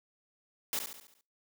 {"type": "noise with echo", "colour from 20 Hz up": "white", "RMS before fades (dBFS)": -33, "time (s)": [0.73, 0.79], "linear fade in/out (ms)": 0, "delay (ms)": 70, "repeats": 6, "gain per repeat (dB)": -6, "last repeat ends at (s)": 1.21, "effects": ["noise-tail reverb RT60 0.3 s tail -22 dB re dry", "high-pass 200 Hz 12 dB/octave"]}